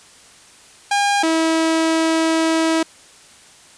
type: tone pair in turn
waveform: sawtooth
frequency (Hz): 809 / 323.7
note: G#5 / E4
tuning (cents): -46 / -31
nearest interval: octave + major third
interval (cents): 1585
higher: first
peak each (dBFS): -11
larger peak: neither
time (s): 0.91-1.23 / 1.23-2.83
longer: second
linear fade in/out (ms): 5
effects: white hiss -46 dBFS RMS until 3.77 s + resampled to 22050 Hz